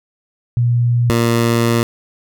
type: tone pair in turn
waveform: sine / 15% pulse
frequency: 120 / 116.79 Hz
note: B2 / A#2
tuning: -49 / +4 cents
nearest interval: unison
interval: 47 cents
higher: first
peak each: -11 / -6 dBFS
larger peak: second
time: 0.57-1.1 / 1.1-1.83 s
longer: second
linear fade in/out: 0 ms
effects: none